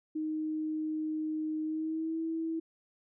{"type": "tone with pitch glide", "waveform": "sine", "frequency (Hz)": [311.1, 325.1], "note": ["D#4", "E4"], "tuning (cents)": [0, -24], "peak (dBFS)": -31, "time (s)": [0.15, 2.6], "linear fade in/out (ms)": 10, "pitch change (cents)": 76, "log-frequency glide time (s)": [1.63, 2.19], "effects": []}